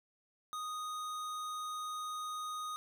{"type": "tone with hard clipping", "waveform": "sine", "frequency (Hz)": 1242, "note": "D#6", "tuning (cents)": -3, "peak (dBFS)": -40, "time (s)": [0.53, 2.76], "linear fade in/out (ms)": 0, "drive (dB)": 17, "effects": []}